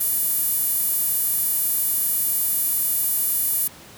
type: tone with high-pass filter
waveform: sawtooth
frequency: 587.3 Hz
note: D5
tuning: in tune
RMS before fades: -22 dBFS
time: 0-3.68 s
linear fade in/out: 10 ms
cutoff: 12000 Hz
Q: 2.4
effects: pink hiss -44 dBFS RMS until 3.97 s + high-pass 80 Hz 12 dB/octave